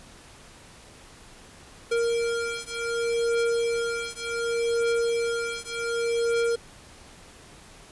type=beating tone pair; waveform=square; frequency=466.2 / 466.87 Hz; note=A#4 / A#4; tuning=0 / +3 cents; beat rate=0.67 Hz; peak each=-28 dBFS; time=1.91-6.56 s; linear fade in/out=10 ms; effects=pink hiss -49 dBFS RMS until 7.91 s + resampled to 24000 Hz